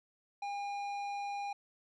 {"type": "tone with tanh clipping", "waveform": "sine", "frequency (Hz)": 808, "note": "G#5", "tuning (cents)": -48, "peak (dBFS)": -38, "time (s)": [0.42, 1.53], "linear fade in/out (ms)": 5, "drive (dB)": 12, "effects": []}